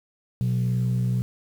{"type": "tone pair together", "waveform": "sine", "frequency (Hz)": [123.47, 185], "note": ["B2", "F#3"], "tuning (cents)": [0, 0], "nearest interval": "perfect fifth", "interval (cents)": 700, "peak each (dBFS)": [-20, -26], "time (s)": [0.41, 1.22], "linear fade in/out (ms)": 0, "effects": ["tanh soft clip ceiling -17 dBFS", "8-bit"]}